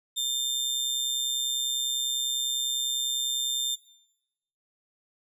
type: tone with amplitude modulation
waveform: sawtooth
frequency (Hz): 3600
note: A7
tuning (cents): +39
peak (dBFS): -21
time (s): 0.16-3.76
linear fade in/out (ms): 20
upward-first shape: sine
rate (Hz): 130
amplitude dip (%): 55
effects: noise-tail reverb RT60 0.9 s tail -19 dB re dry + resampled to 32000 Hz